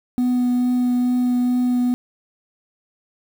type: tone with vibrato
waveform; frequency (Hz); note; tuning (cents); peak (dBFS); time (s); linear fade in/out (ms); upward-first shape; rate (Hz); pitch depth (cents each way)
sine; 247.5; B3; +4; -13; 0.18-1.94; 0; triangle; 2.3; 10
effects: tanh soft clip ceiling -15 dBFS + 7-bit